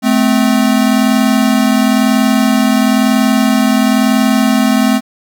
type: tone pair together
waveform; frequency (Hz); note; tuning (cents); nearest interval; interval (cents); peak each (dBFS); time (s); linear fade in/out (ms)
square; 216.8 / 257.8; A3 / C4; -25 / -26; minor third; 299; -12; 0.02-5.01; 50
effects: none